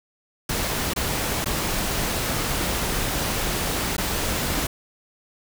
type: noise with dropouts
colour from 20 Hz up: pink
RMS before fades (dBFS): -25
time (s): 0.49-4.67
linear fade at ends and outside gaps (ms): 5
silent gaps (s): 0.936-0.961 / 1.445-1.458 / 3.967-3.98
effects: none